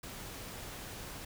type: noise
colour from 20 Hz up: pink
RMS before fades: -45 dBFS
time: 0.03-1.25 s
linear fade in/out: 5 ms
effects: none

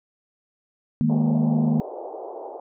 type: chord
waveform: sine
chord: D# suspended fourth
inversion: none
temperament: equal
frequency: 155.56 / 207.7 / 233.1 Hz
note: D#3 / G#3 / A#3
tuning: 0 / 0 / 0 cents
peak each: -22 / -26 / -20 dBFS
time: 1.01-1.8 s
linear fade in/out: 0 ms
type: band-pass noise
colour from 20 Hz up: pink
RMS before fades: -35 dBFS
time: 1.09-2.6 s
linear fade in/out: 5 ms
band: 370 to 850 Hz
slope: 48 dB/octave
effects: none

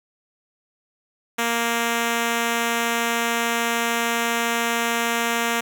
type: tone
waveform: 5% pulse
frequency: 233.1 Hz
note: A#3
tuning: in tune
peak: -9 dBFS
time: 1.38-5.61 s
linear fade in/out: 10 ms
effects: none

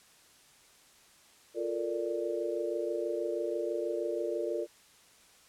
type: chord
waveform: sine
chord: Bb major seventh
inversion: second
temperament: equal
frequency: 349.2 / 440 / 466.2 / 587.3 Hz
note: F4 / A4 / Bb4 / D5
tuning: 0 / 0 / 0 / 0 cents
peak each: -35 / -38 / -36 / -36 dBFS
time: 1.54-4.67 s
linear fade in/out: 50 ms
effects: white hiss -60 dBFS RMS until 5.48 s + low-pass 10000 Hz 12 dB/octave

